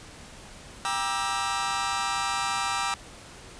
sawtooth chord, E half-diminished seventh, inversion first, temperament just, 791.1 / 949.3 / 1186.7 / 1318.5 Hz, G5 / Bb5 / D6 / E6, +16 / +31 / +18 / 0 cents, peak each -28 dBFS, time 0.85-2.94 s, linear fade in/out 0 ms, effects pink hiss -46 dBFS RMS until 3.59 s + resampled to 22050 Hz

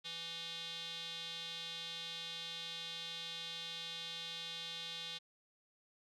square tone with band-pass filter, 166.6 Hz, E3, 19 cents sharp, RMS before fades -45 dBFS, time 0.04-5.19 s, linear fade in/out 20 ms, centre 3600 Hz, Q 5.2, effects none

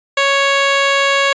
10% pulse tone, 554.4 Hz, C#5, in tune, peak -3 dBFS, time 0.17-1.33 s, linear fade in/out 5 ms, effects resampled to 16000 Hz

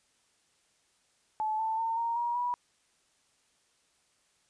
sine tone with pitch steps, 865 / 885.7 / 907 / 928.7 / 950.9 / 973.7 Hz, A5 / A5 / A#5 / A#5 / A#5 / B5, -30 / +11 / -48 / -7 / +34 / -25 cents, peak -28 dBFS, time 1.4-2.54 s, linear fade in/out 0 ms, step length 190 ms, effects white hiss -70 dBFS RMS until 4.49 s + resampled to 22050 Hz

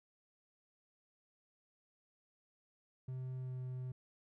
triangle tone with pitch glide, 128.9 to 127.57 Hz, C3 to C3, -26 to -43 cents, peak -38 dBFS, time 3.08-3.92 s, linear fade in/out 5 ms, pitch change -17 cents, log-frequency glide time 3.33-3.6 s, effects none

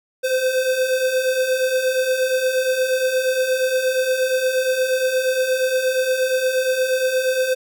square beating tone pair, 509 / 517.5 Hz, C5 / C5, -48 / -19 cents, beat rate 8.5 Hz, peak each -25 / -19 dBFS, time 0.23-7.55 s, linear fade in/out 20 ms, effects none

